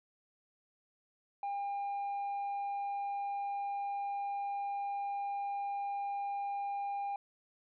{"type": "tone with tanh clipping", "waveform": "sine", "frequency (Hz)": 803, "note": "G5", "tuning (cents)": 41, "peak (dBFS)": -35, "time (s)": [1.43, 7.16], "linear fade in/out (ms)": 2, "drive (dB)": 2, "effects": []}